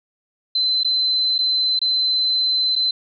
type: tone with dropouts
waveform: sine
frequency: 4059 Hz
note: B7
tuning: 47 cents sharp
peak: -16 dBFS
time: 0.55-2.91 s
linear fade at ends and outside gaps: 5 ms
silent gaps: 0.834-0.846 / 1.382-1.388 / 1.792-1.815 / 2.755-2.761 s
effects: none